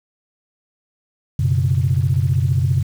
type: chord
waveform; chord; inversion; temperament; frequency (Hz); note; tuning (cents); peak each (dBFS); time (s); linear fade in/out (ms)
sine; F# suspended fourth; none; equal; 92.5 / 123.47 / 138.59; F#2 / B2 / C#3; 0 / 0 / 0; -18; 1.39-2.83; 5
effects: tanh soft clip ceiling -6 dBFS + 7-bit